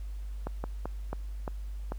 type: slowing click train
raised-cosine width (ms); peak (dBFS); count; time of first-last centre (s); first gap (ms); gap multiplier
1; -20; 6; 0.47-1.921; 170; 1.27
effects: added 50 Hz sine -35 dBFS peak until 1.98 s + pink hiss -61 dBFS RMS until 1.98 s